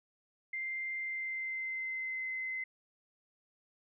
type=tone with pitch glide; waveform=sine; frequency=2093 to 2055 Hz; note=C7 to C7; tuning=0 to -32 cents; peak=-35 dBFS; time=0.53-2.64 s; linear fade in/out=5 ms; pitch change=-32 cents; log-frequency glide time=0.95-2.27 s; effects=none